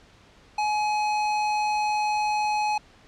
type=tone; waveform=square; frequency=844 Hz; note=G#5; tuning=28 cents sharp; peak=-23 dBFS; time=0.58-2.78 s; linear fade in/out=5 ms; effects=pink hiss -54 dBFS RMS until 3.07 s + low-pass 5000 Hz 12 dB/octave